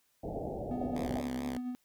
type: low-pass noise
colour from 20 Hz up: white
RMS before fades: -38 dBFS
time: 0.23-1.22 s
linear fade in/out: 10 ms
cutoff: 790 Hz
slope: 96 dB/octave
type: tone with tremolo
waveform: triangle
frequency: 248.8 Hz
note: B3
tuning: 13 cents sharp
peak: -31 dBFS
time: 0.71-1.75 s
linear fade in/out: 0 ms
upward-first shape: sine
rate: 9.5 Hz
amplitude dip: 40%
type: tone with vibrato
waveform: 5% pulse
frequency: 68 Hz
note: C#2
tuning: 33 cents flat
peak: -28 dBFS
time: 0.95-1.58 s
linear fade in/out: 5 ms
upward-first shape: triangle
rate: 4.5 Hz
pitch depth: 140 cents each way
effects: white hiss -73 dBFS RMS until 1.84 s